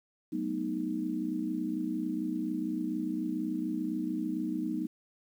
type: chord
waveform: sine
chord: B dominant seventh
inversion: second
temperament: equal with one note detuned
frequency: 189.1 / 220 / 246.9 / 311.1 Hz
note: F#3 / A3 / B3 / D#4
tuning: +38 / 0 / 0 / 0 cents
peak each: -38 / -39 / -36 / -33 dBFS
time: 0.32-4.87 s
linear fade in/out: 10 ms
effects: 10-bit